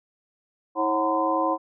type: tone cluster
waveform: sine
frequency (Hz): 322.7 / 543 / 742 / 931 / 1023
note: E4 / C#5 / F#5 / A#5 / C6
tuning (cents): -37 / -36 / +5 / -2 / -39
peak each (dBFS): -27 / -27 / -28 / -30 / -25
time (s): 0.75-1.58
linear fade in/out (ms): 50
effects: none